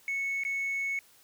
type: tone with dropouts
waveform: sine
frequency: 2207 Hz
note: C#7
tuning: 8 cents flat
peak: -27 dBFS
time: 0.08-0.99 s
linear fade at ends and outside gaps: 1 ms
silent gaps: 0.436-0.45 s
effects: tanh soft clip ceiling -27 dBFS + white hiss -60 dBFS RMS until 1.23 s